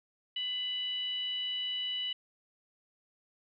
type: tone with frequency modulation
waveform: sine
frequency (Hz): 2960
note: F#7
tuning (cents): 0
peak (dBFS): -32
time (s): 0.36-2.13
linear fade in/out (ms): 5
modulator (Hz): 945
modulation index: 0.35
effects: none